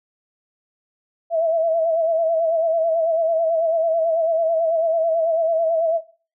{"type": "tone with vibrato", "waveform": "sine", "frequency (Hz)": 656, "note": "E5", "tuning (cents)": -9, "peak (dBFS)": -16, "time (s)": [1.3, 6.01], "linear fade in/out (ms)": 50, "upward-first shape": "sine", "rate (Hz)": 9.1, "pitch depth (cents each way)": 53, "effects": ["noise-tail reverb RT60 0.4 s tail -20 dB re dry"]}